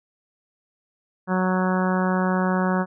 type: harmonic tone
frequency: 185 Hz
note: F#3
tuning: in tune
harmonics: 1 / 2 / 3 / 4 / 5 / 6 / 7 / 8 / 9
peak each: -21 / -29 / -29 / -31 / -30 / -31 / -34 / -32 / -35 dBFS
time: 1.27-2.86 s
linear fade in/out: 50 ms
effects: none